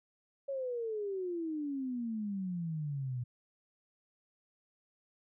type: exponential sweep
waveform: sine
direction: down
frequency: 559 to 120 Hz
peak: -34 dBFS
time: 0.48-3.24 s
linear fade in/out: 10 ms
effects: none